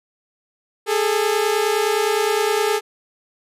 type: tone pair together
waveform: sawtooth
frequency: 410.3 / 440 Hz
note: G#4 / A4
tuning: -21 / 0 cents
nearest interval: minor second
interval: 121 cents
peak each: -16 dBFS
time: 0.86-2.81 s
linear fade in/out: 50 ms
effects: resampled to 32000 Hz